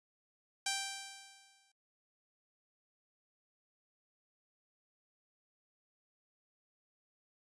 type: tone with exponential decay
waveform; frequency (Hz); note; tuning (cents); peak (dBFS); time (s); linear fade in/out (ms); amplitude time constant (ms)
5% pulse; 784; G5; 0; -20; 0.66-1.72; 5; 230
effects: noise-tail reverb RT60 0.4 s tail -26 dB re dry + resampled to 22050 Hz